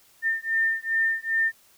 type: beating tone pair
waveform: sine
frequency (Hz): 1804 / 1806.5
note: A6 / A6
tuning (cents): +43 / +45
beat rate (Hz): 2.5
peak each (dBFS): -25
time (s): 0.22-1.52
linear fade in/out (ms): 50
effects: white hiss -58 dBFS RMS until 1.77 s